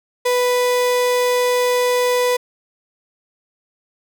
35% pulse tone, 494.4 Hz, B4, 2 cents sharp, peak -13 dBFS, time 0.25-2.37 s, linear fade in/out 10 ms, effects none

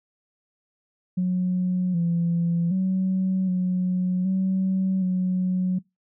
sine tone with pitch steps, 182.1 / 170.2 / 188 / 182.5 / 189.3 / 183.8 Hz, F#3 / F3 / F#3 / F#3 / F#3 / F#3, -27 / -44 / +28 / -24 / +40 / -11 cents, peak -19 dBFS, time 1.17-5.79 s, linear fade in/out 10 ms, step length 770 ms, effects noise-tail reverb RT60 0.2 s tail -23 dB re dry + tanh soft clip ceiling -16 dBFS

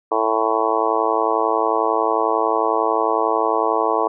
harmonic tone, 111.1 Hz, A2, 17 cents sharp, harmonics 3 / 4 / 5 / 6 / 7 / 8 / 9 / 10, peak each -27 / -22 / -27 / -24 / -25 / -25 / -23 / -24 dBFS, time 0.11-4.08 s, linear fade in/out 10 ms, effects none

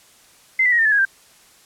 sine tone with pitch steps, 2069 / 1977.9 / 1890.7 / 1807.4 / 1727.8 / 1651.7 / 1578.9 Hz, C7 / B6 / A#6 / A6 / A6 / G#6 / G6, -20 / +2 / +24 / +46 / -32 / -10 / +12 cents, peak -13 dBFS, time 0.59-1.052 s, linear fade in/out 5 ms, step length 66 ms, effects white hiss -51 dBFS RMS until 1.65 s + low-pass 11000 Hz 12 dB/octave

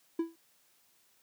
triangle tone with exponential decay, 331.1 Hz, E4, 8 cents sharp, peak -23 dBFS, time 0.19-0.36 s, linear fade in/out 5 ms, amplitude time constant 36 ms, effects white hiss -68 dBFS RMS until 1.22 s + high-pass 100 Hz 12 dB/octave

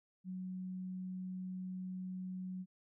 sine tone, 185 Hz, F#3, in tune, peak -40 dBFS, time 0.24-2.66 s, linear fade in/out 50 ms, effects none

